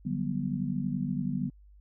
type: chord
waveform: sine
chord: G major seventh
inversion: second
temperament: just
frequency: 147 / 183.75 / 196 / 245 Hz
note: D3 / F#3 / G3 / B3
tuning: +2 / -12 / 0 / -14 cents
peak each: -34 / -35 / -34 / -33 dBFS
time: 0.05-1.5 s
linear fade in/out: 10 ms
effects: added 50 Hz sine -52 dBFS peak until 1.8 s

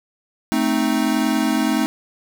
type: chord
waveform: square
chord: A diminished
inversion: none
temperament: equal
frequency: 220 / 261.6 / 311.1 Hz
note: A3 / C4 / Eb4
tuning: 0 / 0 / 0 cents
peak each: -22 dBFS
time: 0.52-1.86 s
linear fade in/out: 0 ms
effects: none

